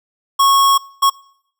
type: tone bursts at uneven times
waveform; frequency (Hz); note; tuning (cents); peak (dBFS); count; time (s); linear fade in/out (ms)
square; 1100; C#6; -14; -10; 2; 0.39-0.78 / 1.02-1.1; 10
effects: noise-tail reverb RT60 0.7 s tail -25 dB re dry